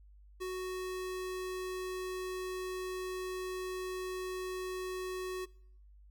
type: tone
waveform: square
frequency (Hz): 370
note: F#4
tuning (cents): 0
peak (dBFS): -37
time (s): 0.4-5.46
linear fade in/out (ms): 20
effects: noise-tail reverb RT60 0.7 s tail -23 dB re dry + added 50 Hz sine -55 dBFS peak until 6.1 s